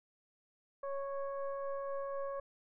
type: tone with frequency modulation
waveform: sine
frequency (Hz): 554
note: C#5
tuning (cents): -1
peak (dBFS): -36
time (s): 0.83-2.4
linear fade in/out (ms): 5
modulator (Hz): 552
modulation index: 0.87
effects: none